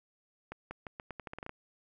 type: accelerating click train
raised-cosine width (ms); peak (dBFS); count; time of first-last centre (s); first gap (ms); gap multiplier
0.5; -26; 12; 0.52-1.494; 190; 0.83
effects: none